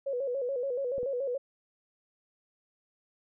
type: tone with vibrato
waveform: sine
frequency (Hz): 520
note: C5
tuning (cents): -11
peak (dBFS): -29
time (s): 0.06-1.38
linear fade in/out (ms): 10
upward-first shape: square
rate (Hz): 7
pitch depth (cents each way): 100
type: clicks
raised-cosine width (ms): 2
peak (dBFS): -31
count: 2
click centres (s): 0.981 / 1.031
effects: none